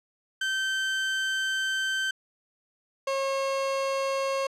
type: tone pair in turn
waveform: 30% pulse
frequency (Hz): 1550 / 542.3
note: G6 / C#5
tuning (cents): -20 / -38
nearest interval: octave + tritone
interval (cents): 1818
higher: first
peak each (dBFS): -23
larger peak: neither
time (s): 0.41-2.11 / 3.07-4.47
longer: first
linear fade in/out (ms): 5
effects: low-pass 7000 Hz 12 dB/octave